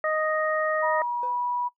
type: harmonic tone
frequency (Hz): 622.3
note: D#5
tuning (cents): 0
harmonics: 1 / 2 / 3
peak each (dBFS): -25 / -28 / -30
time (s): 0.04-1.02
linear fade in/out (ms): 2
type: tone with pitch glide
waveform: sine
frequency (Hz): 963 to 975.3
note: B5 to B5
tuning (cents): -44 to -22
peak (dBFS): -25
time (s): 0.82-1.69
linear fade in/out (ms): 20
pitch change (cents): +22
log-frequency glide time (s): 1.22-1.29
type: tone with exponential decay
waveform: triangle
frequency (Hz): 507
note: B4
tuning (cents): +45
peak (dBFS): -31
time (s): 1.23-1.45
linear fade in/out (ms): 1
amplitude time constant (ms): 47
effects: noise-tail reverb RT60 0.1 s tail -19 dB re dry